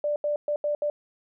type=tone bursts at uneven times; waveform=sine; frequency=590 Hz; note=D5; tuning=8 cents sharp; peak=-23 dBFS; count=5; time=0.04-0.16 / 0.24-0.36 / 0.48-0.56 / 0.64-0.75 / 0.82-0.9 s; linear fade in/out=2 ms; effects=none